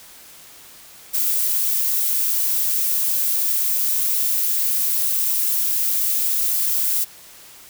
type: noise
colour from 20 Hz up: violet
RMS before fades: -20 dBFS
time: 1.13-7.05 s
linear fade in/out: 20 ms
effects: white hiss -44 dBFS RMS until 7.69 s